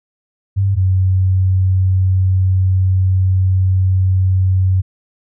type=tone pair in turn; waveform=sine; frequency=98 / 93.72 Hz; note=G2 / F#2; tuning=0 / +23 cents; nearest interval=minor second; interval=77 cents; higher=first; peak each=-11 / -10 dBFS; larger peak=second; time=0.56-0.76 / 0.76-4.82 s; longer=second; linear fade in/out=20 ms; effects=none